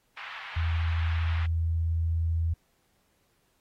pink band-pass noise, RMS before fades -41 dBFS, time 0.17-1.46 s, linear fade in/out 2 ms, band 1000 to 3000 Hz, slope 24 dB/octave
sine tone, 82.41 Hz, E2, in tune, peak -24 dBFS, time 0.56-2.54 s, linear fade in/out 10 ms
effects pink hiss -71 dBFS RMS until 3.6 s + AAC 48 kbps

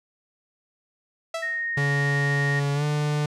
sawtooth tone with exponential decay, 659.3 Hz, E5, in tune, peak -21 dBFS, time 1.34-1.71 s, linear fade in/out 5 ms, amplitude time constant 79 ms
sine tone, 1857 Hz, A#6, 7 cents flat, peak -25 dBFS, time 1.42-2.6 s, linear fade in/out 10 ms
45% pulse tone with pitch glide, 141.9 to 148.61 Hz, C#3 to D3, +41 to +21 cents, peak -22 dBFS, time 1.77-3.26 s, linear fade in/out 5 ms, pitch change +80 cents, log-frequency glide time 2.74-2.84 s
effects low-pass 8000 Hz 12 dB/octave

